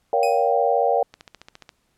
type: chord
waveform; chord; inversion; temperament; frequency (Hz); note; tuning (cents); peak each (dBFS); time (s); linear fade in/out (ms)
sine; G half-diminished seventh; first; just; 470.4 / 564.5 / 705.6 / 784; Bb4 / Db5 / F5 / G5; +16 / +31 / +18 / 0; -22; 0.13-1.03; 2
type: tone with exponential decay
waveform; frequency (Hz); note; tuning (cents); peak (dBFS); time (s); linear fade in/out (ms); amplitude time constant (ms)
sawtooth; 2508; D#7; +13; -23; 0.23-0.53; 1; 64
type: click train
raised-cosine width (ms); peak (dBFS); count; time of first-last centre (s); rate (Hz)
0.2; -23; 9; 1.14-1.692; 14.5
effects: pink hiss -68 dBFS RMS until 1.97 s + low-pass 12000 Hz 12 dB/octave